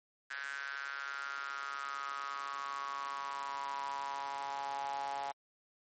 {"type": "tone with high-pass filter sweep", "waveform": "sawtooth", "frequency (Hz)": 139.5, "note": "C#3", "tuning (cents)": 11, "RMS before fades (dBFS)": -40, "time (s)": [0.3, 5.32], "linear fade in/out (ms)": 10, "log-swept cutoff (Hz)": [1600, 790], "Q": 8, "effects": ["MP3 32 kbps"]}